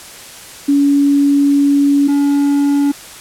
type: tone pair in turn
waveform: sine / triangle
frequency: 283 / 284.1 Hz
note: C#4 / C#4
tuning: +36 / +43 cents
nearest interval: unison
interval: 7 cents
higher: second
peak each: -8 dBFS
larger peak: neither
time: 0.68-2.08 / 2.08-2.92 s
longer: first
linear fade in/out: 10 ms
effects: white hiss -34 dBFS RMS until 3.2 s + low-pass 11000 Hz 12 dB/octave